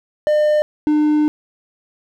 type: tone pair in turn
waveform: triangle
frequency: 603 / 301.5 Hz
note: D5 / D4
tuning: +46 / +46 cents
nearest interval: octave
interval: 1200 cents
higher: first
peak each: -10 dBFS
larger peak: neither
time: 0.27-0.62 / 0.87-1.28 s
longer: second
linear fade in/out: 0 ms
effects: none